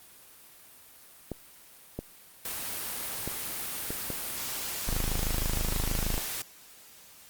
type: clicks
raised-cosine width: 2 ms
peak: -20 dBFS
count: 5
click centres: 1.317 / 1.99 / 3.276 / 3.905 / 4.103 s
type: noise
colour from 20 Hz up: white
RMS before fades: -35 dBFS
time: 2.45-6.42 s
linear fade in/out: 2 ms
type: tone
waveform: sawtooth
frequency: 26.35 Hz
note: G#0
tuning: 26 cents sharp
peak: -24 dBFS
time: 4.87-6.18 s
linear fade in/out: 0 ms
effects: white hiss -53 dBFS RMS until 7.29 s + Opus 32 kbps